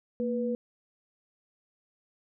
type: tone pair together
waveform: sine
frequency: 231 / 489.5 Hz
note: A#3 / B4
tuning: -16 / -15 cents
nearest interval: octave + minor second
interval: 1301 cents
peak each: -30 / -30 dBFS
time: 0.2-0.55 s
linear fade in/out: 0 ms
effects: none